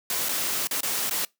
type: noise with dropouts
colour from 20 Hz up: white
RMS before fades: -27 dBFS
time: 0.1-1.25 s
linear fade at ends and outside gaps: 2 ms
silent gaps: 0.287-0.291 / 0.672-0.71 / 0.807-0.831 / 1.096-1.109 s
effects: noise-tail reverb RT60 0.2 s tail -25 dB re dry + high-pass 150 Hz 12 dB/octave